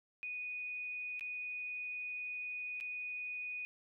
sine tone with dropouts, 2478 Hz, D#7, 8 cents flat, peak -39 dBFS, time 0.23-3.65 s, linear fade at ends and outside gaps 0 ms, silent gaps 1.195-1.209 / 2.802-2.809 s, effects none

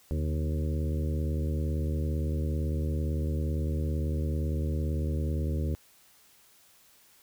harmonic tone with a mistuned harmonic, 77.8 Hz, D#2, in tune, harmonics 1 / 2 / 3 / 4 / 5 / 6 / 7, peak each -28 / -34 / -38 / -40 / -42 / -44 / -45 dBFS, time 0.11-5.75 s, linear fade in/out 0 ms, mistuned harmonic 2, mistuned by -83 cents, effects white hiss -60 dBFS RMS until 7.22 s

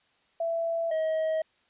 sine / triangle tone pair in turn, 666 / 634.9 Hz, E5 / D#5, +18 / +35 cents, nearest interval minor second, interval 83 cents, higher first, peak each -26 / -23 dBFS, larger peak second, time 0.4-0.91 / 0.91-1.42 s, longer neither, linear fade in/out 5 ms, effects white hiss -67 dBFS RMS until 1.69 s + resampled to 8000 Hz

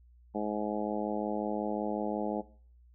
harmonic tone, 105.5 Hz, G#2, 28 cents sharp, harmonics 2 / 3 / 4 / 5 / 6 / 7 / 8, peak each -35 / -37 / -38 / -39 / -40 / -40 / -41 dBFS, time 0.34-2.42 s, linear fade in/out 20 ms, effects noise-tail reverb RT60 0.5 s tail -19 dB re dry + added 60 Hz sine -56 dBFS peak until 2.94 s

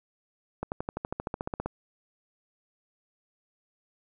accelerating click train, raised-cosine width 1 ms, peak -17 dBFS, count 15, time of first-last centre 0.63-1.66 s, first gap 89 ms, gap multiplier 0.97, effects none

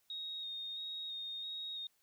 sine tone with vibrato, 3729 Hz, A#7, in tune, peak -40 dBFS, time 0.1-1.87 s, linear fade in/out 2 ms, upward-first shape square, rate 1.5 Hz, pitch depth 16 cents each way, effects white hiss -75 dBFS RMS until 2.02 s

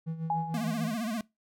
triangle tone with tremolo, 162.2 Hz, E3, 28 cents flat, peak -28 dBFS, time 0.06-0.95 s, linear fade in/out 20 ms, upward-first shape sine, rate 6.8 Hz, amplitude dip 70%
sine tone with exponential decay, 830.6 Hz, G#5, in tune, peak -24 dBFS, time 0.3-0.9 s, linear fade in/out 2 ms, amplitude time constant 130 ms
square tone with vibrato, 224.5 Hz, A3, 35 cents sharp, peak -31 dBFS, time 0.54-1.21 s, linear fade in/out 2 ms, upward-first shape sine, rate 15 Hz, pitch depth 120 cents each way
effects noise-tail reverb RT60 0.2 s tail -22 dB re dry

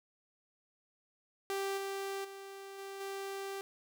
sawtooth tone with level steps, 392 Hz, G4, in tune, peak -30 / -33 / -42 / -39 / -35 dBFS, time 1.5-3.61 s, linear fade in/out 0 ms, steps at 1.77 / 2.24 / 2.78 / 3 s, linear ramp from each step 10 ms, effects none

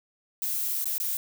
violet noise with dropouts, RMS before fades -29 dBFS, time 0.42-1.17 s, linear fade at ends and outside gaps 1 ms, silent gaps 0.843-0.856 / 0.981-1 s, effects none

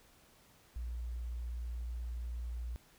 sine tone, 59.4 Hz, A#1, 33 cents sharp, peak -37 dBFS, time 0.76-2.76 s, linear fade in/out 0 ms, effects pink hiss -64 dBFS RMS until 2.98 s

